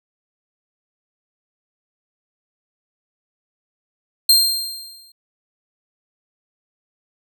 sawtooth tone with exponential decay, 4186 Hz, C8, in tune, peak -5 dBFS, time 4.29-5.12 s, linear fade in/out 5 ms, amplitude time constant 180 ms, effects none

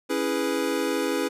square chord, C# minor seventh, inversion none, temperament equal, 277.2 / 329.6 / 415.3 / 493.9 Hz, C#4 / E4 / G#4 / B4, 0 / 0 / 0 / 0 cents, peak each -30 dBFS, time 0.09-1.29 s, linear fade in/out 20 ms, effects resampled to 32000 Hz

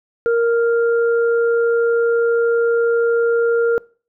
sine tone pair together, 466.2 / 1397 Hz, A#4 / F6, 0 / 0 cents, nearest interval octave + perfect fifth, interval 1900 cents, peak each -13 / -24 dBFS, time 0.26-3.78 s, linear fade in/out 0 ms, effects noise-tail reverb RT60 0.4 s tail -24 dB re dry

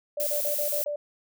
sine tone bursts, 587.3 Hz, D5, in tune, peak -28 dBFS, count 6, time 0.17-0.96 s, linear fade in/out 5 ms, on 100 ms, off 38 ms
violet noise, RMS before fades -29 dBFS, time 0.2-0.84 s, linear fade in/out 0 ms
effects none

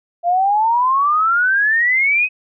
sine exponential sweep, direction up, 680 to 2556 Hz, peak -12 dBFS, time 0.23-2.29 s, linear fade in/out 50 ms, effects none

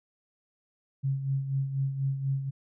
sine tone with tremolo, 136.2 Hz, C#3, 30 cents flat, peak -24 dBFS, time 1.03-2.51 s, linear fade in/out 20 ms, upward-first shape sine, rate 4.1 Hz, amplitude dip 60%, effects none

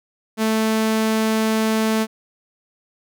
sawtooth tone, 220 Hz, A3, in tune, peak -13 dBFS, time 0.37-2.07 s, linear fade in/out 50 ms, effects none

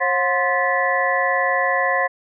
sine tone cluster, 540 / 722 / 1045 / 1742 / 1961 Hz, C#5 / F#5 / C6 / A6 / B6, -45 / -43 / -2 / -18 / -13 cents, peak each -23 dBFS, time 0-2.08 s, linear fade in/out 20 ms, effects none

